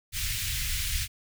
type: band-stop noise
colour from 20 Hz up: pink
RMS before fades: -30 dBFS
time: 0.12-1.08 s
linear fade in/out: 50 ms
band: 110 to 2000 Hz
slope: 24 dB/octave
effects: none